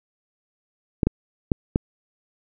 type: clicks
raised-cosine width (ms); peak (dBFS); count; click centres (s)
3; -5; 4; 1.032 / 1.07 / 1.518 / 1.759
effects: none